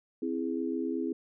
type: chord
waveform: sine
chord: C augmented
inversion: none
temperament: equal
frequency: 261.6 / 329.6 / 415.3 Hz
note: C4 / E4 / G#4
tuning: 0 / 0 / 0 cents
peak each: -33 / -33 / -36 dBFS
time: 0.22-1.13 s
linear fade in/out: 5 ms
effects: none

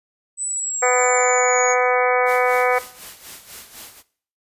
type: exponential sweep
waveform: sine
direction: down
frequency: 8030 to 6630 Hz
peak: -22 dBFS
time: 0.37-1.76 s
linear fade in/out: 50 ms
type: harmonic tone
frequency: 249.8 Hz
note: B3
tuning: 20 cents sharp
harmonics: 2 / 3 / 4 / 5 / 6 / 7 / 8 / 9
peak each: -18 / -21 / -27 / -23 / -27 / -28 / -28 / -24 dBFS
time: 0.82-2.79 s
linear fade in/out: 10 ms
type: noise with tremolo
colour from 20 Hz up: white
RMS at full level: -36 dBFS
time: 2.25-4.03 s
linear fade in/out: 50 ms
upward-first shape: sine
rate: 4 Hz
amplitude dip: 70%
effects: noise-tail reverb RT60 0.5 s tail -18 dB re dry + resampled to 32000 Hz

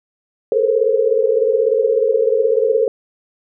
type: tone cluster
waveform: sine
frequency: 428.2 / 451.5 / 468 / 529 Hz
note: A4 / A4 / A#4 / C5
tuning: -47 / +45 / +7 / +19 cents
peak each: -18 dBFS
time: 0.52-2.88 s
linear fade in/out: 2 ms
effects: none

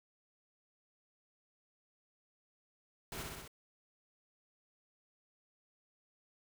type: noise with echo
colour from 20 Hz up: pink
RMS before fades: -44 dBFS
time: 3.12-3.23 s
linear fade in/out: 2 ms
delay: 62 ms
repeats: 4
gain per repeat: -2 dB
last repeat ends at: 3.478 s
effects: none

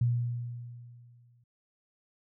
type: tone with exponential decay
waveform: sine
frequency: 120 Hz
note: B2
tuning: 49 cents flat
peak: -22 dBFS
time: 0.01-1.44 s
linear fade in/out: 5 ms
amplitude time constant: 310 ms
effects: none

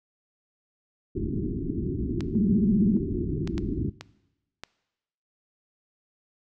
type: low-pass noise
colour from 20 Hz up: white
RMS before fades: -29 dBFS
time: 1.15-3.9 s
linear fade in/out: 10 ms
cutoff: 390 Hz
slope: 96 dB/octave
type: clicks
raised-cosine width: 0.2 ms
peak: -19 dBFS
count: 5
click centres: 2.207 / 3.475 / 3.58 / 4.01 / 4.636 s
type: tone with vibrato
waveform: sine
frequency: 202.7 Hz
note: G#3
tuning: 42 cents flat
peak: -19 dBFS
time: 2.35-2.97 s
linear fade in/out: 2 ms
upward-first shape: sine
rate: 15 Hz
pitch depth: 190 cents each way
effects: noise-tail reverb RT60 1.0 s tail -21 dB re dry

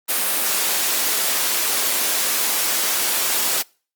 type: high-pass noise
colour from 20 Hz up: white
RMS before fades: -20 dBFS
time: 0.08-3.63 s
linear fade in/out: 20 ms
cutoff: 290 Hz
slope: 12 dB/octave
effects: noise-tail reverb RT60 0.4 s tail -26 dB re dry + Opus 32 kbps

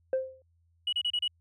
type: tone with exponential decay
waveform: sine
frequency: 523.3 Hz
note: C5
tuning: in tune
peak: -20 dBFS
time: 0.13-0.42 s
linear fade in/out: 2 ms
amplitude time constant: 62 ms
type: tone bursts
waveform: sine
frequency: 2922 Hz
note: F#7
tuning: 22 cents flat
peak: -25 dBFS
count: 5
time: 0.87-1.279 s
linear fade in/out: 5 ms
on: 57 ms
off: 31 ms
effects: tanh soft clip ceiling -22 dBFS + added 84 Hz sine -65 dBFS peak until 1.4 s

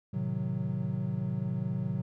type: chord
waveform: triangle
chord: A diminished seventh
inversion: none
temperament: equal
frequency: 110 / 130.81 / 155.56 / 185 Hz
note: A2 / C3 / Eb3 / Gb3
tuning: 0 / 0 / 0 / 0 cents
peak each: -35 / -32 / -35 / -32 dBFS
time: 0.13-2.02 s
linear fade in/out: 10 ms
effects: none

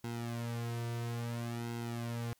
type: tone with flanger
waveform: sawtooth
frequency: 117.7 Hz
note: A#2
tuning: 17 cents sharp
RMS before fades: -38 dBFS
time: 0.04-2.33 s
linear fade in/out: 0 ms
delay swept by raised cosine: 1.7 to 3.7 ms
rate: 0.59 Hz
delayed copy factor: -0.9
effects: white hiss -72 dBFS RMS until 2.39 s + MP3 96 kbps

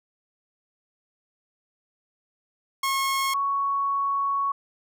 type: tone pair in turn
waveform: sawtooth / sine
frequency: 1086 / 1112.7 Hz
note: C#6 / C#6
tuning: -36 / +6 cents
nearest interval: unison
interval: 42 cents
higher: second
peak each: -19 / -22 dBFS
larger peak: first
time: 2.83-3.34 / 3.34-4.52 s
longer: second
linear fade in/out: 5 ms
effects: none

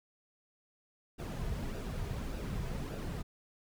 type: noise with flanger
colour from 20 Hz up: brown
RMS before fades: -38 dBFS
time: 1.18-3.23 s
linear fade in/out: 20 ms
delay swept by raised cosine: 0.93 to 3.73 ms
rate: 1.7 Hz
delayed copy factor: -0.5
effects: none

